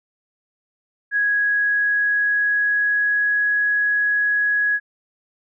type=tone with pitch glide; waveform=sine; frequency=1661.2 to 1671.8 Hz; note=G#6 to G#6; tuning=0 to +11 cents; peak=-16 dBFS; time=1.11-4.8 s; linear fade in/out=50 ms; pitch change=+11 cents; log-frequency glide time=1.32-3.54 s; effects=none